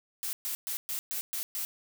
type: noise bursts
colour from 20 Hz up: blue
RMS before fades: -34 dBFS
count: 7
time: 0.23-1.65 s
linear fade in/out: 0 ms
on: 100 ms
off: 120 ms
effects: none